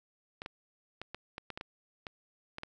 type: clicks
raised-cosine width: 0.3 ms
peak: -24 dBFS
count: 11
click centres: 0.419 / 0.461 / 1.016 / 1.146 / 1.381 / 1.503 / 1.575 / 1.611 / 2.068 / 2.584 / 2.634 s
effects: none